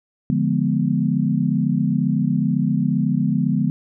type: chord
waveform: sine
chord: D diminished seventh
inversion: none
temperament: equal with one note detuned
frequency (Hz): 146.83 / 174.61 / 209 / 246.9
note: D3 / F3 / Ab3 / Cb4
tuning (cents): 0 / 0 / +11 / 0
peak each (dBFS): -22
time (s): 0.3-3.7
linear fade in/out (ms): 0
effects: none